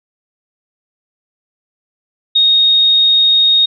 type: tone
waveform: sine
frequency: 3726 Hz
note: A#7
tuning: 2 cents flat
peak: -7 dBFS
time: 2.35-3.66 s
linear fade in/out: 10 ms
effects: none